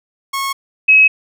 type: tone pair in turn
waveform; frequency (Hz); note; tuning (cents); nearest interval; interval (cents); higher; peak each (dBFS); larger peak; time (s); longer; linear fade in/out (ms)
sawtooth / sine; 1094 / 2560; C#6 / D#7; -23 / +49; octave + minor third; 1472; second; -14 / -5; second; 0.33-0.53 / 0.88-1.08; neither; 10
effects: none